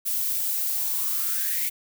violet noise with high-pass filter sweep, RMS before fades -26 dBFS, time 0.05-1.7 s, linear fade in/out 20 ms, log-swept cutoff 340 to 2200 Hz, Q 7, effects none

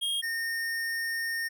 square tone pair in turn, 3249 / 1832.9 Hz, G#7 / A#6, -39 / -30 cents, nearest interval minor seventh, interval 991 cents, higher first, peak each -28 / -30 dBFS, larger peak first, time 0.01-0.22 / 0.22-1.49 s, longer second, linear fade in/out 20 ms, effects none

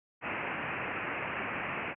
white low-pass noise, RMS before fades -36 dBFS, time 0.21-1.95 s, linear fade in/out 50 ms, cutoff 2700 Hz, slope 96 dB/octave, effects high-pass 100 Hz 12 dB/octave

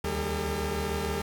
sawtooth tone cluster, 70.2 / 76.8 / 195.2 / 405.8 / 451.4 Hz, C#2 / D#2 / G3 / G#4 / A4, +22 / -22 / -7 / -40 / +44 cents, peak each -38 / -29 / -32 / -30 / -31 dBFS, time 0.04-1.22 s, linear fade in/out 5 ms, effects none

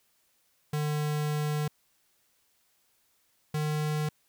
square tone pair in turn, 150 / 151.92 Hz, D3 / D#3, +37 / -41 cents, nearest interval unison, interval 22 cents, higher second, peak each -28 dBFS, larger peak neither, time 0.73-1.68 / 3.54-4.09 s, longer first, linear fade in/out 5 ms, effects white hiss -70 dBFS RMS until 4.28 s

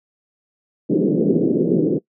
white band-pass noise, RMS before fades -17 dBFS, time 0.89-1.99 s, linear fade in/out 20 ms, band 150 to 450 Hz, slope 48 dB/octave, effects noise-tail reverb RT60 0.1 s tail -21 dB re dry

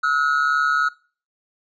triangle tone pair together, 1299.2 / 1442 Hz, E6 / F#6, -26 / -45 cents, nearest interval major second, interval 181 cents, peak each -18 dBFS, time 0.03-0.89 s, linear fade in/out 10 ms, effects noise-tail reverb RT60 0.4 s tail -21 dB re dry + resampled to 16000 Hz

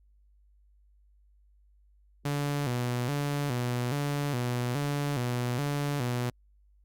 sawtooth tone with vibrato, 132.8 Hz, C3, 26 cents sharp, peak -24 dBFS, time 2.25-6.3 s, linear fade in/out 5 ms, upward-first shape square, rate 1.2 Hz, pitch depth 140 cents each way, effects added 50 Hz sine -59 dBFS peak until 6.84 s + Opus 48 kbps

